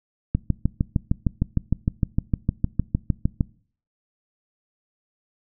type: click train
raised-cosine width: 5 ms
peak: -7 dBFS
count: 21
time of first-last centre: 0.35-3.408 s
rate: 6.54 Hz
effects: noise-tail reverb RT60 0.5 s tail -23 dB re dry